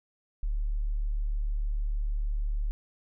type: tone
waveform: sine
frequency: 36.71 Hz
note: D1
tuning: in tune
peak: -26 dBFS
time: 0.43-2.71 s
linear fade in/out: 0 ms
effects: none